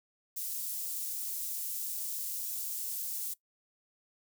white high-pass noise, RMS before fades -37 dBFS, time 0.36-3.34 s, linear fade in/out 10 ms, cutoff 7900 Hz, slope 12 dB/octave, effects noise-tail reverb RT60 0.1 s tail -19 dB re dry

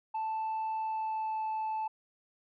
sine tone with pitch glide, 880 to 873.9 Hz, A5 to A5, 0 to -12 cents, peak -29 dBFS, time 0.14-1.88 s, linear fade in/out 10 ms, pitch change -12 cents, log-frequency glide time 0.76-1.4 s, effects tanh soft clip ceiling -30 dBFS

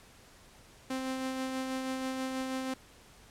sawtooth tone with tremolo, 261.6 Hz, C4, in tune, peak -28 dBFS, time 0.9-2.74 s, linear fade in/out 5 ms, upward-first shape sine, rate 6.2 Hz, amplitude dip 30%, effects pink hiss -57 dBFS RMS until 3.3 s + low-pass 11000 Hz 12 dB/octave

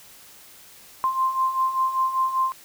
sine beating tone pair, 1044 / 1049.1 Hz, C6 / C6, -4 / +4 cents, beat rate 5.1 Hz, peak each -27 / -21 dBFS, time 1.04-2.52 s, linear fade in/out 0 ms, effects white hiss -48 dBFS RMS until 2.64 s

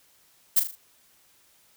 violet noise with echo, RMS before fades -18 dBFS, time 0.56-0.6 s, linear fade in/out 10 ms, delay 39 ms, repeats 4, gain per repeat -7 dB, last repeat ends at 0.756 s, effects white hiss -61 dBFS RMS until 1.76 s

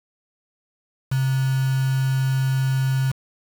sine tone with quantisation, 132.8 Hz, C3, 26 cents sharp, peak -18 dBFS, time 1.11-3.12 s, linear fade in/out 10 ms, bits 5, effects none

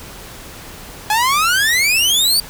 sawtooth exponential sweep, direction up, 830.6 to 4699 Hz, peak -9 dBFS, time 1.1-2.4 s, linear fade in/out 2 ms, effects pink hiss -35 dBFS RMS until 2.49 s

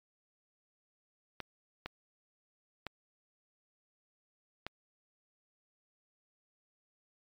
clicks, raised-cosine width 0.3 ms, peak -22 dBFS, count 4, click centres 1.403 / 1.86 / 2.867 / 4.666 s, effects MP3 96 kbps

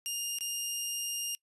15% pulse tone with dropouts, 2819 Hz, F7, 16 cents sharp, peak -26 dBFS, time 0.06-1.35 s, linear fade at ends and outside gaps 0 ms, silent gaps 0.386-0.408 s, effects noise-tail reverb RT60 0.1 s tail -24 dB re dry + resampled to 32000 Hz

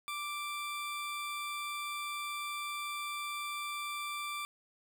20% pulse tone, 1174.7 Hz, D6, in tune, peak -32 dBFS, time 0.08-4.45 s, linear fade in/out 0 ms, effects none

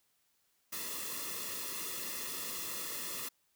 white noise with comb filter, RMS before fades -40 dBFS, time 0.72-3.29 s, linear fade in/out 10 ms, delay 1.3 ms, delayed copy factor -0.9, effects white hiss -75 dBFS RMS until 3.55 s

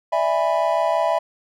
triangle chord, E dominant seventh, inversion third, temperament just, 593.3 / 659.3 / 824.1 / 988.9 Hz, D5 / E5 / G#5 / B5, +18 / 0 / -14 / +2 cents, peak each -23 / -18 / -23 / -22 dBFS, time 0.12-1.19 s, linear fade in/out 10 ms, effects none

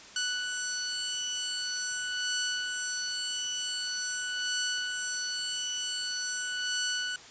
10% pulse beating tone pair, 1483 / 1483.45 Hz, F#6 / F#6, +4 / +4 cents, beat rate 0.45 Hz, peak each -23 / -28 dBFS, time 0.16-7.16 s, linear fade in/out 2 ms, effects white hiss -49 dBFS RMS until 7.3 s + resampled to 16000 Hz

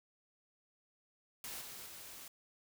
white noise with level steps, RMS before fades -45 / -49 / -51 dBFS, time 1.44-2.28 s, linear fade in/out 2 ms, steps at 1.61 / 1.86 s, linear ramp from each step 2 ms, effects none

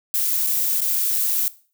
violet noise with dropouts, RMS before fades -21 dBFS, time 0.14-1.48 s, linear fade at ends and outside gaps 0 ms, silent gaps 0.466-0.471 / 0.805-0.817 s, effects noise-tail reverb RT60 0.4 s tail -18 dB re dry

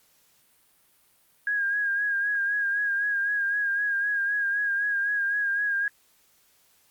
sine tone with vibrato, 1634 Hz, G#6, 29 cents flat, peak -23 dBFS, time 1.47-5.88 s, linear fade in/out 2 ms, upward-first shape sine, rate 3.9 Hz, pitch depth 41 cents each way, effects white hiss -63 dBFS RMS until 6.9 s + Opus 48 kbps

